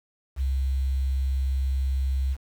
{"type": "tone with quantisation", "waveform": "sine", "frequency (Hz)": 66.5, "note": "C2", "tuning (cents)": 29, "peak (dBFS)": -22, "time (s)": [0.36, 2.37], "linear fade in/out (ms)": 50, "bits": 8, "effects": []}